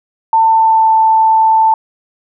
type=tone with pitch glide; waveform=sine; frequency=895 to 885.2 Hz; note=A5 to A5; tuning=+29 to +10 cents; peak=-6 dBFS; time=0.33-1.74 s; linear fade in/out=2 ms; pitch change=-19 cents; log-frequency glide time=0.44-0.94 s; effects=none

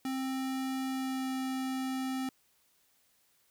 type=tone with pitch glide; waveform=square; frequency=263.6 to 261.9 Hz; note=C4 to C4; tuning=+13 to +2 cents; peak=-33 dBFS; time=0.05-2.29 s; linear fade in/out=2 ms; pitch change=-11 cents; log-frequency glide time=0.88-1.3 s; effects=white hiss -70 dBFS RMS until 3.5 s

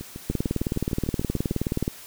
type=two click trains; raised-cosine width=3 ms; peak=-22 / -11 dBFS; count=11 / 31; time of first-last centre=0.01-1.516 / 0.3-1.879 s; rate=6.64 / 19 Hz; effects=white hiss -44 dBFS RMS until 2.06 s

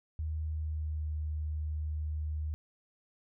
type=tone with pitch glide; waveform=sine; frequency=78 to 76.62 Hz; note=D#2 to D#2; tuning=+5 to -26 cents; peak=-32 dBFS; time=0.19-2.54 s; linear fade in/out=0 ms; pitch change=-31 cents; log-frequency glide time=0.45-1.1 s; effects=none

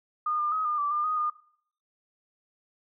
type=tone with pitch steps; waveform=sine; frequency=1222 / 1202 / 1267 / 1210 / 1163 / 1201 / 1246 / 1217 Hz; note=D#6 / D6 / D#6 / D#6 / D6 / D6 / D#6 / D#6; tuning=-32 / +40 / +31 / -49 / -17 / +38 / +2 / -39 cents; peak=-25 dBFS; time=0.26-1.3 s; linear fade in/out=5 ms; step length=130 ms; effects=noise-tail reverb RT60 0.6 s tail -20 dB re dry

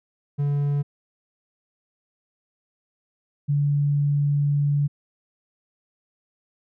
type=tone pair in turn; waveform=triangle / sine; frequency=143.5 / 144.08 Hz; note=D3 / D3; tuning=-40 / -33 cents; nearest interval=unison; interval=7 cents; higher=second; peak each=-18 dBFS; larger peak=neither; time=0.38-0.83 / 3.48-4.88 s; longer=second; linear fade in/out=20 ms; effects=none

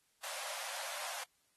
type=high-pass noise; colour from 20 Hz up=pink; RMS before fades=-43 dBFS; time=0.23-1.24 s; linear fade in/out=10 ms; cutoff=540 Hz; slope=96 dB/octave; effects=white hiss -75 dBFS RMS until 1.56 s + AAC 32 kbps

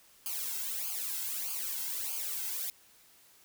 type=noise with flanger; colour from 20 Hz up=blue; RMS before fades=-36 dBFS; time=0.26-2.7 s; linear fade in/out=0 ms; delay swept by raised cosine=0.53 to 1.73 ms; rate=1.6 Hz; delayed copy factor=-0.95; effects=white hiss -61 dBFS RMS until 3.44 s

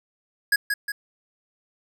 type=tone with echo; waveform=square; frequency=1661.2 Hz; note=G#6; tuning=in tune; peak=-17 dBFS; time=0.52-0.56 s; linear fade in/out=5 ms; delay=180 ms; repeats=2; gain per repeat=-5 dB; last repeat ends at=0.92 s; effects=none

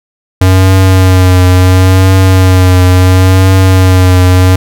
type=tone with vibrato; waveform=square; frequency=92.9 Hz; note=F#2; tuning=7 cents sharp; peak=-3 dBFS; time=0.41-4.56 s; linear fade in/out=5 ms; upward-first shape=triangle; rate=0.72 Hz; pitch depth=37 cents each way; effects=none

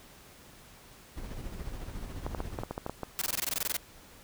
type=noise with tremolo; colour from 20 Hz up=brown; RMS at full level=-37 dBFS; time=1.16-2.64 s; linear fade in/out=20 ms; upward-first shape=sine; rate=14 Hz; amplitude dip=55%
type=clicks; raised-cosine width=1 ms; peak=-20 dBFS; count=10; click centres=2.265 / 2.348 / 2.404 / 2.588 / 2.635 / 2.71 / 2.779 / 2.864 / 2.896 / 3.033 s
type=noise bursts; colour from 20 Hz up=white; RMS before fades=-31 dBFS; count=13; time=3.19-3.767 s; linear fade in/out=0 ms; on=25 ms; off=21 ms
effects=pink hiss -54 dBFS RMS until 4.23 s

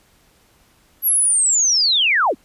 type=linear sweep; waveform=sine; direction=down; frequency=11840 to 177.6 Hz; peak=-13 dBFS; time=1.02-2.35 s; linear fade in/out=50 ms; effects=pink hiss -56 dBFS RMS until 2.44 s + resampled to 32000 Hz

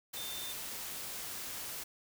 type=tone in noise; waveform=sine; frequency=3583 Hz; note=A7; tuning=31 cents sharp; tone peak=-43 dBFS; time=0.16-0.53 s; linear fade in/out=10 ms; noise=white; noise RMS=-42 dBFS; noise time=0.13-1.84 s; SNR=-4 dB; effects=none

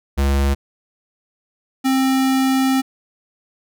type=tone pair in turn; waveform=square; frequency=69.3 / 264.5 Hz; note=C#2 / C4; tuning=0 / +19 cents; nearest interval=octave + major seventh; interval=2319 cents; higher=second; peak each=-15 dBFS; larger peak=neither; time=0.17-0.55 / 1.84-2.82 s; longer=second; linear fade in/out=20 ms; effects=none

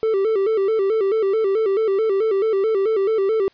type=tone with vibrato; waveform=triangle; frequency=415.3 Hz; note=G#4; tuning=in tune; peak=-14 dBFS; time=0.03-3.48 s; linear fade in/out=0 ms; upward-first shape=square; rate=4.6 Hz; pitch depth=110 cents each way; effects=white hiss -56 dBFS RMS until 3.53 s + resampled to 11025 Hz

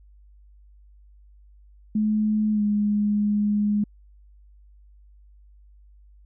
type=tone with pitch glide; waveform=sine; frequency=213.8 to 207.7 Hz; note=A3 to G#3; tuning=-49 to 0 cents; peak=-19 dBFS; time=1.95-3.84 s; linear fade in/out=5 ms; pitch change=-51 cents; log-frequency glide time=2.52-2.62 s; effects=added 50 Hz sine -49 dBFS peak until 6.25 s

